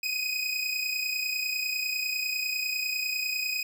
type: tone pair together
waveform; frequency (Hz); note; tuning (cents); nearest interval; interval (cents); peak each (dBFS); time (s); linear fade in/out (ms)
25% pulse; 2490 / 2520; D#7 / D#7; +1 / +21; unison; 20; -27; 0.03-3.63; 5
effects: none